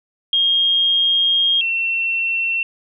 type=tone pair in turn; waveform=sine; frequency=3238 / 2706 Hz; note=G#7 / E7; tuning=-45 / +45 cents; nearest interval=minor third; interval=310 cents; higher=first; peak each=-13 / -17 dBFS; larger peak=first; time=0.33-1.61 / 1.61-2.63 s; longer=first; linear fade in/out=2 ms; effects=none